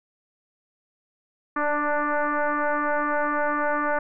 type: tone with frequency modulation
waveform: sine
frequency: 293 Hz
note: D4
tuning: 4 cents flat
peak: -21 dBFS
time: 1.56-3.99 s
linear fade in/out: 5 ms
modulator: 295 Hz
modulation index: 4.7
effects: none